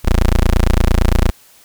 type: tone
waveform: 20% pulse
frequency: 28.77 Hz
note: A#0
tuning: 22 cents flat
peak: -5 dBFS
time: 0.04-1.31 s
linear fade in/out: 20 ms
effects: white hiss -47 dBFS RMS until 1.64 s